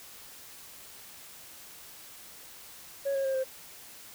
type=tone with pitch steps; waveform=sine; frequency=554.4 / 544.2 / 534.3 / 524.5 Hz; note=C#5 / C#5 / C5 / C5; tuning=0 / -32 / +36 / +4 cents; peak=-24 dBFS; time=3.05-3.442 s; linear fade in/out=20 ms; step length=98 ms; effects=tanh soft clip ceiling -26 dBFS + white hiss -49 dBFS RMS until 4.14 s